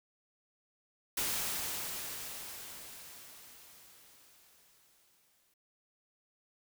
white noise with exponential decay, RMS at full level -33 dBFS, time 1.17-5.54 s, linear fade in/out 5 ms, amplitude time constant 950 ms, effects none

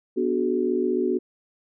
sine chord, G# half-diminished seventh, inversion first, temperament equal with one note detuned, 246.9 / 293.7 / 370 / 425.5 Hz, B3 / D4 / F#4 / G#4, 0 / 0 / 0 / +42 cents, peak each -27 / -29 / -23 / -29 dBFS, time 0.16-1.19 s, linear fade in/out 20 ms, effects none

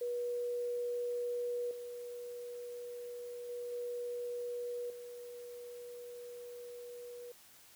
sine tone with level steps, 484.3 Hz, B4, 34 cents flat, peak -34 / -42 / -39 / -37 / -45 dBFS, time 0.01-7.32 s, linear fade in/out 5 ms, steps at 1.71 / 3.49 / 3.72 / 4.9 s, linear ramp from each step 2 ms, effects white hiss -60 dBFS RMS until 7.75 s

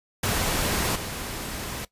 pink noise with level steps, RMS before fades -25 / -33 dBFS, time 0.23-1.85 s, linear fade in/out 5 ms, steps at 0.95 s, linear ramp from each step 10 ms, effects noise-tail reverb RT60 0.1 s tail -18 dB re dry + resampled to 32000 Hz

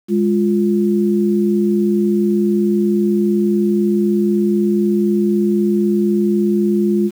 sine tone pair together, 206 / 349.9 Hz, G#3 / F4, -14 / +3 cents, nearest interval major sixth, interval 917 cents, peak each -14 / -16 dBFS, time 0.08-7.11 s, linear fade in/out 50 ms, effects 7-bit

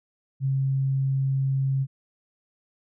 sine tone, 135 Hz, C#3, 45 cents flat, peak -21 dBFS, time 0.4-1.87 s, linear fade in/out 50 ms, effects none

